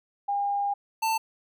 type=tone pair in turn; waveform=sine / square; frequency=807 / 890.4 Hz; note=G#5 / A5; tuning=-50 / +20 cents; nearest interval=major second; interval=170 cents; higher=second; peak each=-24 dBFS; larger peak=neither; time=0.28-0.74 / 1.02-1.18 s; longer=first; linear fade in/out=10 ms; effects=none